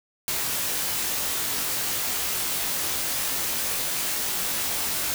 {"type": "noise with comb filter", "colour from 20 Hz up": "white", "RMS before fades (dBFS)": -27, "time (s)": [0.28, 5.14], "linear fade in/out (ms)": 0, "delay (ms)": 20, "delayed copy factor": -0.8, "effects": []}